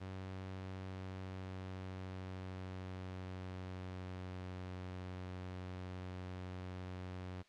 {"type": "tone with pitch glide", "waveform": "sawtooth", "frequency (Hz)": [94.4, 91.77], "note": ["F#2", "F#2"], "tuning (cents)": [35, -14], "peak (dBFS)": -40, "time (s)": [0, 7.43], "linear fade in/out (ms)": 20, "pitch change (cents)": -49, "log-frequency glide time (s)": [0.68, 4.65], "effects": ["white hiss -68 dBFS RMS until 7.48 s", "low-pass 4000 Hz 12 dB/octave"]}